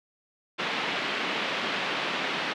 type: band-pass noise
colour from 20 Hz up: white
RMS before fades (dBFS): -30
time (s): 0.58-2.54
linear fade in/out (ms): 20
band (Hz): 170 to 3300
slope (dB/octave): 24
effects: none